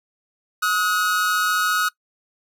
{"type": "tone pair together", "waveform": "45% pulse", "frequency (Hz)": [1269.2, 1455], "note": ["D#6", "F#6"], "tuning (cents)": [34, -29], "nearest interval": "major second", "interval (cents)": 237, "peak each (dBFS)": -21, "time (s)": [0.62, 1.89], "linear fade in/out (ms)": 10, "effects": ["noise-tail reverb RT60 0.1 s tail -22 dB re dry"]}